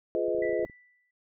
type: chord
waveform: sine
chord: F half-diminished seventh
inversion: none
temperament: just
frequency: 349.2 / 419.1 / 502.9 / 628.6 Hz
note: F4 / Ab4 / Cb5 / Eb5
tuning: 0 / +16 / +31 / +18 cents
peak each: -31 dBFS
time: 0.15-0.65 s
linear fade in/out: 0 ms
type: clicks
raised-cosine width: 3 ms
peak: -37 dBFS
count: 11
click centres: 0.283 / 0.349 / 0.385 / 0.422 / 0.453 / 0.494 / 0.53 / 0.595 / 0.629 / 0.66 / 0.698 s
type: tone with exponential decay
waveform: sine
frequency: 1975.5 Hz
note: B6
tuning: in tune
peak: -34 dBFS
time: 0.42-1.11 s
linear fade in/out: 5 ms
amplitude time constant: 150 ms
effects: none